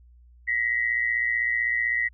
sine tone pair together, 1904.2 / 2020 Hz, A#6 / B6, +36 / +39 cents, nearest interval minor second, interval 103 cents, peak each -24 / -26 dBFS, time 0.47-2.09 s, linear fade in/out 20 ms, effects added 60 Hz sine -50 dBFS peak until 2.13 s

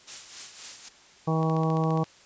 blue noise with tremolo, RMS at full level -34 dBFS, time 0.07-0.89 s, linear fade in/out 10 ms, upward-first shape sine, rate 3.8 Hz, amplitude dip 60%
harmonic tone, 160 Hz, D#3, 49 cents sharp, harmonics 1 / 2 / 3 / 4 / 5 / 6 / 7, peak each -24 / -32 / -31 / -35 / -33 / -38 / -34 dBFS, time 1.27-2.04 s, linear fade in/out 10 ms
click train, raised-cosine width 0.2 ms, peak -26 dBFS, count 10, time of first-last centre 1.43-2.042 s, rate 14.7 Hz
effects white hiss -54 dBFS RMS until 2.25 s + resampled to 16000 Hz

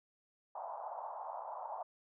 white band-pass noise, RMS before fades -44 dBFS, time 0.55-1.83 s, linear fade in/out 5 ms, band 630 to 1000 Hz, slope 48 dB/octave, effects none

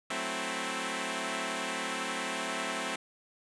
5% pulse chord, F# half-diminished seventh, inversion none, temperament equal, 185 / 220 / 261.6 / 329.6 Hz, F#3 / A3 / C4 / E4, 0 / 0 / 0 / 0 cents, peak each -29 / -27 / -24 / -29 dBFS, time 0.1-2.96 s, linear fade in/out 5 ms, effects resampled to 24000 Hz

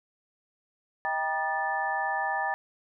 sine tone cluster, 634 / 790 / 954 / 1213 / 1752 Hz, D#5 / G5 / A#5 / D#6 / A6, +32 / +13 / +40 / -44 / -8 cents, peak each -38 / -30 / -33 / -39 / -31 dBFS, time 1.05-2.54 s, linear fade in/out 0 ms, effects none

